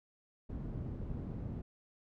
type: low-pass noise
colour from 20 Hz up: white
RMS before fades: -41 dBFS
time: 0.49-1.62 s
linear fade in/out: 10 ms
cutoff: 170 Hz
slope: 12 dB/octave
effects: none